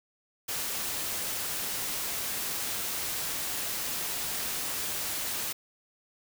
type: noise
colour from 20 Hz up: white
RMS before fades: -33 dBFS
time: 0.48-5.53 s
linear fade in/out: 10 ms
effects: none